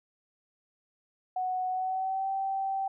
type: tone with pitch glide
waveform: sine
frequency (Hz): 740 to 775.9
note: F#5 to G5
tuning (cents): 0 to -18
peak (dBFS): -28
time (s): 1.36-2.88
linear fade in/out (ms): 5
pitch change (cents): +82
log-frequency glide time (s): 1.69-2.29
effects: none